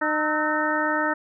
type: harmonic tone with a mistuned harmonic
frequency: 304.7 Hz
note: D#4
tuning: 36 cents flat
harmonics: 1 / 2 / 3 / 4 / 5 / 6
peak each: -28 / -28 / -28 / -28 / -28 / -28 dBFS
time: 0.01-1.14 s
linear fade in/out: 10 ms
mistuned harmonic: 4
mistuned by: +100 cents
effects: none

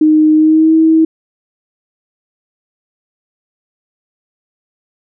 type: tone with pitch glide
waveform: sine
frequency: 309.2 to 320.7 Hz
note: D#4 to E4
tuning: -11 to -48 cents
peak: -5 dBFS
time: 0.01-1.05 s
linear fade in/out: 5 ms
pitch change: +63 cents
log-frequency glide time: 0.34-0.74 s
effects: none

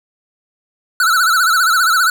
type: tone with vibrato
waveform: square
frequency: 1400 Hz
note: F6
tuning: 4 cents sharp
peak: -11 dBFS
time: 1-2.1 s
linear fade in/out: 2 ms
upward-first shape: sine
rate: 15 Hz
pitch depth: 130 cents each way
effects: none

